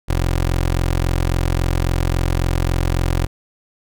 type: tone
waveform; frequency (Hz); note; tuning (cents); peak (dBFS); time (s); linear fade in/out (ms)
20% pulse; 43.65; F1; 0; -11; 0.08-3.27; 20
effects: none